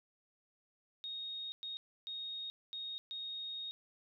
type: tone bursts at uneven times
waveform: sine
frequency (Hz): 3729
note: A#7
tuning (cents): 0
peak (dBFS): -40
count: 5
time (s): 1.04-1.52 / 1.63-1.77 / 2.07-2.5 / 2.73-2.98 / 3.11-3.71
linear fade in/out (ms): 0
effects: none